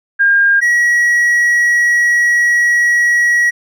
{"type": "tone pair in turn", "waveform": ["sine", "triangle"], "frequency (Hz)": [1611, 1915.8], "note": ["G6", "A#6"], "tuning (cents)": [47, 47], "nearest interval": "minor third", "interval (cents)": 300, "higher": "second", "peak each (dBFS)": -7, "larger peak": "neither", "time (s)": [[0.19, 0.61], [0.61, 3.51]], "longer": "second", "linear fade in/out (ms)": 20, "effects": []}